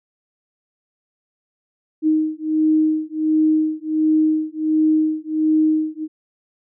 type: beating tone pair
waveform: sine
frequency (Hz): 311.1 / 312.5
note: D#4 / D#4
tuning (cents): 0 / +8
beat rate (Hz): 1.4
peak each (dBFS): -18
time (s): 2.02-6.08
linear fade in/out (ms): 50
effects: none